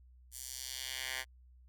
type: tone with high-pass filter sweep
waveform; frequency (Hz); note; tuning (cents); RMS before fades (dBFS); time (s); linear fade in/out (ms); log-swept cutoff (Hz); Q
10% pulse; 130; C3; -11; -42; 0.31-1.25; 50; 8300 to 1600; 1.2
effects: added 62 Hz sine -57 dBFS peak until 1.68 s